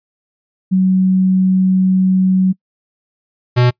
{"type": "tone pair in turn", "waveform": ["sine", "square"], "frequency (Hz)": [187.2, 123.27], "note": ["F#3", "B2"], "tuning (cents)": [20, -3], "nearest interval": "perfect fifth", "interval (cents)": 723, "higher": "first", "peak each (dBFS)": -9, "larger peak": "neither", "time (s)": [[0.71, 2.53], [3.56, 3.71]], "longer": "first", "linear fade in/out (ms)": 20, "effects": ["noise-tail reverb RT60 0.1 s tail -26 dB re dry", "resampled to 11025 Hz"]}